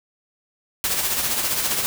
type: noise with tremolo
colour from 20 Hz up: white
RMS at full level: -21 dBFS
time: 0.84-1.86 s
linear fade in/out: 0 ms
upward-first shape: sine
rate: 15 Hz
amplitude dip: 45%
effects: none